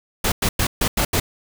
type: noise bursts at uneven times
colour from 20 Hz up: pink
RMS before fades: -19 dBFS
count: 6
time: 0.24-0.32 / 0.42-0.49 / 0.59-0.67 / 0.81-0.88 / 0.97-1.05 / 1.13-1.2 s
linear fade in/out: 5 ms
effects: none